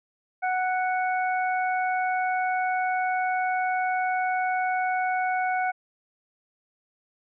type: harmonic tone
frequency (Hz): 740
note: F#5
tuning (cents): 0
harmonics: 1 / 2 / 3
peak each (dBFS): -24 / -30 / -34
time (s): 0.42-5.72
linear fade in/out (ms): 20
effects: none